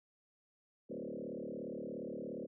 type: tone with frequency modulation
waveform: sine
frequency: 369.4 Hz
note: F#4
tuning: 3 cents flat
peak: -40 dBFS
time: 0.89-2.47 s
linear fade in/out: 20 ms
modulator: 37.1 Hz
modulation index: 4.9
effects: none